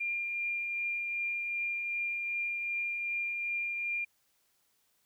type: tone with tremolo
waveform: sine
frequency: 2398 Hz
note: D7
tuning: 36 cents sharp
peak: -30 dBFS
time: 0-4.05 s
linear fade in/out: 10 ms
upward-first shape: triangle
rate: 2.6 Hz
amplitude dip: 30%
effects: white hiss -73 dBFS RMS until 5.05 s